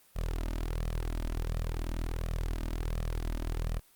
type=tone with flanger; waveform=sawtooth; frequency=40.48 Hz; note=E1; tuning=31 cents flat; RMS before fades=-33 dBFS; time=0.15-3.8 s; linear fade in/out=20 ms; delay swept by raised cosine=1.6 to 3.3 ms; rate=1.4 Hz; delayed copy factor=+0.6; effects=white hiss -62 dBFS RMS until 3.95 s + Opus 32 kbps